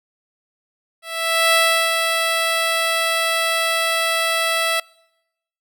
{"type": "tone with ADSR envelope", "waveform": "10% pulse", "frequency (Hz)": 659.3, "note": "E5", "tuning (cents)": 0, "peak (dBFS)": -4, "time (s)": [1.02, 4.8], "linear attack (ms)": 510, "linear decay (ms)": 370, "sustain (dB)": -5, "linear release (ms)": 4, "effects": ["noise-tail reverb RT60 0.9 s tail -26 dB re dry"]}